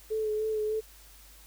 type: tone with vibrato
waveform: sine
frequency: 431.8 Hz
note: A4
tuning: 33 cents flat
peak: -27 dBFS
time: 0.1-0.81 s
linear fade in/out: 20 ms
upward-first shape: sine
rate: 3.3 Hz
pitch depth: 25 cents each way
effects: added 50 Hz sine -54 dBFS peak until 1.46 s + white hiss -55 dBFS RMS until 1.46 s